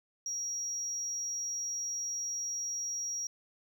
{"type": "tone", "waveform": "triangle", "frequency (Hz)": 5680, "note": "F8", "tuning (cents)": 28, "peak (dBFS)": -31, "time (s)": [0.26, 3.27], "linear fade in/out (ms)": 2, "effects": ["tanh soft clip ceiling -30 dBFS"]}